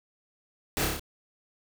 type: noise with echo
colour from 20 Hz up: pink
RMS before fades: -29 dBFS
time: 0.77-0.85 s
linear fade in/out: 0 ms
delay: 29 ms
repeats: 5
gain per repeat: -2 dB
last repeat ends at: 0.995 s
effects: none